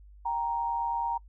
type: tone pair together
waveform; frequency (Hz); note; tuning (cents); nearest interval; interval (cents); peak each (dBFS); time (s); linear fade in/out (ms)
sine; 784.9 / 934; G5 / A#5; +2 / +3; minor third; 301; -34 / -28; 0.25-1.18; 10
effects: noise-tail reverb RT60 0.1 s tail -26 dB re dry + added 50 Hz sine -49 dBFS peak until 1.28 s